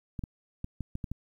clicks, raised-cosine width 5 ms, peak -22 dBFS, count 7, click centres 0.192 / 0.238 / 0.644 / 0.807 / 0.954 / 1.042 / 1.116 s, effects 10-bit

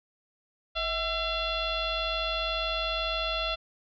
sine tone with frequency modulation, 2040 Hz, C7, 44 cents flat, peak -27 dBFS, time 0.75-3.56 s, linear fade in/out 20 ms, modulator 697 Hz, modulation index 2.7, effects none

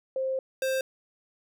sine / square tone pair in turn, 527 / 527 Hz, C5 / C5, +12 / +12 cents, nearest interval unison, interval 0 cents, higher neither, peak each -26 dBFS, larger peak neither, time 0.16-0.39 / 0.62-0.81 s, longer first, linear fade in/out 2 ms, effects none

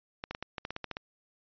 clicks, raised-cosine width 0.3 ms, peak -20 dBFS, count 11, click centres 0.239 / 0.31 / 0.349 / 0.426 / 0.582 / 0.651 / 0.706 / 0.764 / 0.843 / 0.913 / 0.969 s, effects resampled to 11025 Hz

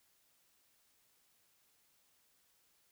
silence, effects white hiss -73 dBFS RMS until 2.91 s

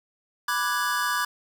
square chord, G# half-diminished seventh, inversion first, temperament equal, 987.8 / 1174.7 / 1480 / 1661.2 Hz, B5 / D6 / F#6 / G#6, 0 / 0 / 0 / 0 cents, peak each -31 / -29 / -32 / -29 dBFS, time 0.48-1.25 s, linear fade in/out 5 ms, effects 8-bit

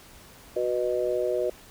harmonic tone, 123.1 Hz, B2, 5 cents flat, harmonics 3 / 4 / 5, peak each -28 / -28 / -28 dBFS, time 0.56-1.5 s, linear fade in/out 5 ms, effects pink hiss -50 dBFS RMS until 1.7 s

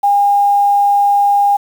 sine tone with quantisation, 810 Hz, G#5, 43 cents flat, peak -8 dBFS, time 0.03-1.57 s, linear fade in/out 10 ms, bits 6, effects none

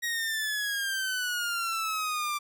sawtooth exponential sweep, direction down, 1896 to 1174.7 Hz, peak -25 dBFS, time 0.02-2.39 s, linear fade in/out 20 ms, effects none

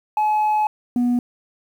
sine tone pair in turn, 852 / 243.8 Hz, G#5 / B3, +44 / -22 cents, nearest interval octave + minor seventh, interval 2166 cents, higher first, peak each -13 dBFS, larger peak neither, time 0.17-0.67 / 0.96-1.19 s, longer first, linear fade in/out 2 ms, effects tanh soft clip ceiling -15 dBFS + 8-bit

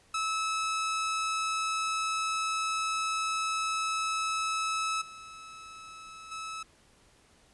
sawtooth tone with level steps, 1300 Hz, E6, 24 cents flat, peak -25 / -41 / -33 dBFS, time 0.14-6.63 s, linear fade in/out 5 ms, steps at 5.01 / 6.31 s, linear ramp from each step 10 ms, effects pink hiss -62 dBFS RMS until 7.53 s + resampled to 24000 Hz

